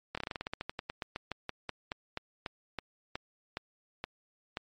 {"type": "slowing click train", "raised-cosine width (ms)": 0.3, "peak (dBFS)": -19, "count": 27, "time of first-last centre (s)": [0.15, 4.571], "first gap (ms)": 25, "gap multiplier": 1.13, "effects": ["MP3 48 kbps"]}